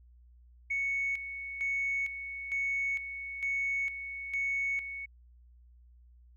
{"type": "tone with tremolo", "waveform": "sine", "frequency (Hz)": 2217, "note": "C#7", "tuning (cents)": 0, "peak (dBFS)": -28, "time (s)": [0.7, 5.06], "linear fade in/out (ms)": 10, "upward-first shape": "square", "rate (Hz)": 1.1, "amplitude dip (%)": 65, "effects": ["tanh soft clip ceiling -24 dBFS", "added 60 Hz sine -55 dBFS peak until 6.36 s"]}